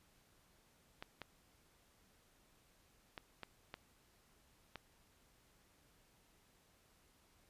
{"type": "clicks", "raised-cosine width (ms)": 0.3, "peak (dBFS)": -30, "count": 6, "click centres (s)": [1.025, 1.217, 3.178, 3.433, 3.741, 4.757], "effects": ["pink hiss -71 dBFS RMS until 7.49 s", "resampled to 32000 Hz"]}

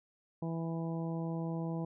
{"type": "harmonic tone", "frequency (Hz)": 164.81, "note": "E3", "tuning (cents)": 0, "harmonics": [1, 2, 3, 4, 5, 6], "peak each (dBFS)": [-35, -41, -45, -47, -49, -51], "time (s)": [0.42, 1.85], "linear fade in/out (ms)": 5, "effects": []}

